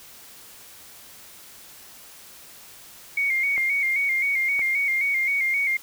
sine tone with vibrato, 2174 Hz, C#7, 34 cents flat, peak -20 dBFS, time 3.17-5.77 s, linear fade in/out 5 ms, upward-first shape square, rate 3.8 Hz, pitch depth 48 cents each way
clicks, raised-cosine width 0.5 ms, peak -21 dBFS, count 2, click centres 3.579 / 4.593 s
effects white hiss -46 dBFS RMS until 5.82 s

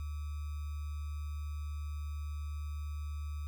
sine tone with sample-and-hold, 74.3 Hz, D2, 21 cents sharp, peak -36 dBFS, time 0-3.47 s, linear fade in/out 0 ms, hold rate 1225 Hz, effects none

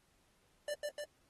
square tone with echo, 590 Hz, D5, 8 cents sharp, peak -37 dBFS, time 0.68-0.74 s, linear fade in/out 2 ms, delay 150 ms, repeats 2, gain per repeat -2 dB, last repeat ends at 1.04 s, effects pink hiss -73 dBFS RMS until 1.29 s + AAC 32 kbps

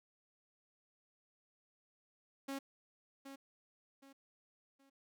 sawtooth tone with echo, 273.5 Hz, C#4, 23 cents flat, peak -36 dBFS, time 2.48-2.59 s, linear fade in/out 10 ms, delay 770 ms, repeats 3, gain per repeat -9 dB, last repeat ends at 4.9 s, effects none

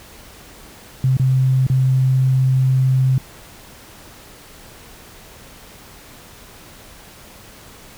sine tone with dropouts, 130.81 Hz, C3, in tune, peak -12 dBFS, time 1.04-3.18 s, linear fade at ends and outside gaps 2 ms, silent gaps 1.169-1.197 / 1.667-1.699 s, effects pink hiss -42 dBFS RMS until 7.97 s

